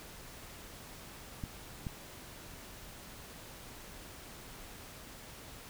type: clicks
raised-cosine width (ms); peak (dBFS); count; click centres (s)
5; -25; 2; 1.438 / 1.868
effects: pink hiss -50 dBFS RMS until 5.69 s